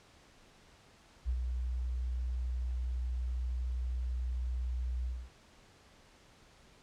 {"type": "tone with ADSR envelope", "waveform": "sine", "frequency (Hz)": 61.74, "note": "B1", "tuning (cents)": 0, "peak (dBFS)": -28, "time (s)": [1.25, 5.3], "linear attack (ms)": 39, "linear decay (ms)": 70, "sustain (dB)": -4, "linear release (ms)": 240, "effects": ["pink hiss -61 dBFS RMS until 6.82 s", "low-pass 7000 Hz 12 dB/octave"]}